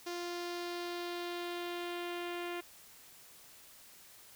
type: tone with low-pass filter sweep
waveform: sawtooth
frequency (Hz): 349.2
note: F4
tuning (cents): 0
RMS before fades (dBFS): -40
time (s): 0.06-2.61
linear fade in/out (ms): 10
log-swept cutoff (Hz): 5600 to 2700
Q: 2
effects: white hiss -57 dBFS RMS until 4.35 s